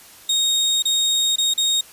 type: tone with dropouts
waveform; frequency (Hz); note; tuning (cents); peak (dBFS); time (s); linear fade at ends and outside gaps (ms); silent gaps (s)
30% pulse; 3729; A#7; 0; -14; 0.29-1.81; 5; 0.824-0.853 / 1.359-1.382 / 1.538-1.577
effects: white hiss -45 dBFS RMS until 1.92 s + resampled to 32000 Hz